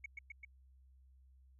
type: tone with echo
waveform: sine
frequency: 2217 Hz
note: C#7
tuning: in tune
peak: -40 dBFS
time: 0.04-0.06 s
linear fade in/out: 5 ms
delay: 130 ms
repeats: 3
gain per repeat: -2 dB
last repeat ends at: 0.45 s
effects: tanh soft clip ceiling -39 dBFS + added 65 Hz sine -61 dBFS peak until 1.59 s